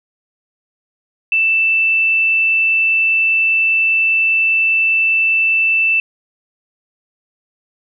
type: tone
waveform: sine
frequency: 2655 Hz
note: E7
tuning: 12 cents sharp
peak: -11 dBFS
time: 1.32-6 s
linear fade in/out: 2 ms
effects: none